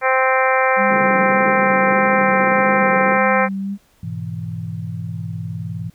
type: harmonic tone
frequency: 261.2 Hz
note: C4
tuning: 3 cents flat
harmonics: 2 / 3 / 4 / 5 / 6 / 7 / 8 / 9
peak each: -18 / -20 / -21 / -22 / -23 / -23 / -24 / -25 dBFS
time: 0.01-3.49 s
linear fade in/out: 50 ms
type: tone with vibrato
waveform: sine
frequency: 198.3 Hz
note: G3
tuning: 20 cents sharp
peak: -21 dBFS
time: 0.76-3.78 s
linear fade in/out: 50 ms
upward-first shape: sine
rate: 1.7 Hz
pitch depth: 35 cents each way
type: band-pass noise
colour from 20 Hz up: white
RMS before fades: -28 dBFS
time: 0.9-3.18 s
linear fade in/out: 5 ms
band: 130 to 520 Hz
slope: 96 dB/octave
type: chord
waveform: sine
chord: E major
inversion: first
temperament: equal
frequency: 103.83 / 123.47 / 164.81 Hz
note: G#2 / B2 / E3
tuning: 0 / 0 / 0 cents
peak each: -28 / -30 / -27 dBFS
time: 4.03-5.9 s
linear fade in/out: 5 ms
effects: pink hiss -57 dBFS RMS until 5.94 s